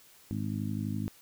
harmonic tone, 51.91 Hz, G#1, in tune, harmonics 2 / 3 / 4 / 5 / 6, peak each -35 / -40 / -35 / -38 / -43 dBFS, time 0.31-1.08 s, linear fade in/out 0 ms, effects white hiss -58 dBFS RMS until 1.21 s

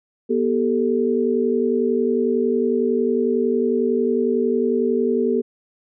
sine tone cluster, 241.6 / 393.3 / 444.3 Hz, B3 / G4 / A4, -38 / +6 / +17 cents, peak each -21 dBFS, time 0.29-5.42 s, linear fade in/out 20 ms, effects none

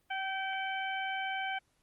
harmonic tone with a mistuned harmonic, 768 Hz, G5, 36 cents flat, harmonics 1 / 2 / 3 / 4, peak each -36 / -38 / -40 / -43 dBFS, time 0.1-1.59 s, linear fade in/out 10 ms, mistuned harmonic 2, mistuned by +20 cents, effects pink hiss -74 dBFS RMS until 1.82 s + Opus 24 kbps

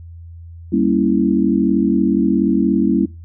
sine chord, G diminished seventh, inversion none, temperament equal, 196 / 233.1 / 277.2 / 329.6 Hz, G3 / Bb3 / Db4 / Fb4, 0 / 0 / 0 / 0 cents, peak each -18 dBFS, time 0.72-3.06 s, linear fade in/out 10 ms, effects noise-tail reverb RT60 0.3 s tail -23 dB re dry + added 84 Hz sine -33 dBFS peak until 3.24 s

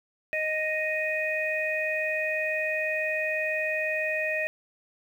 harmonic tone, 622 Hz, D#5, 1 cent flat, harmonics 1 / 3 / 4, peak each -30 / -30 / -30 dBFS, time 0.33-4.47 s, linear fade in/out 0 ms, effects 9-bit

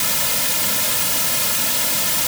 white noise with comb filter, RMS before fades -19 dBFS, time 0-2.27 s, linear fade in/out 2 ms, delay 2.6 ms, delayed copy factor -0.8, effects none

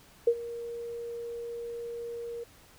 sine tone with ADSR envelope, 470 Hz, A#4, 14 cents sharp, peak -17 dBFS, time 0.27-2.44 s, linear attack 6 ms, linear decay 63 ms, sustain -18 dB, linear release 9 ms, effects pink hiss -57 dBFS RMS until 2.78 s

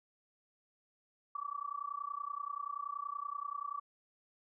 sine tone with amplitude modulation, 1151 Hz, D6, 35 cents flat, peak -34 dBFS, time 1.35-3.8 s, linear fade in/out 5 ms, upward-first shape sine, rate 30.5 Hz, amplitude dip 95%, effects none

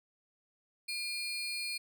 35% pulse tone pair together, 2411 / 4300 Hz, D7 / C8, +45 / +47 cents, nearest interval minor seventh, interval 1002 cents, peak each -36 / -37 dBFS, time 0.88-1.78 s, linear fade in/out 10 ms, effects none

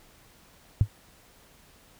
sine tone with exponential decay, 103.83 Hz, G#2, in tune, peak -12 dBFS, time 0.81-0.88 s, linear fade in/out 0 ms, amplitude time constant 15 ms, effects pink hiss -57 dBFS RMS until 1.99 s

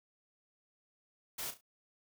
white noise with echo, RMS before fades -40 dBFS, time 1.38-1.51 s, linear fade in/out 10 ms, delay 34 ms, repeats 3, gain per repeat -10 dB, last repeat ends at 1.612 s, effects none

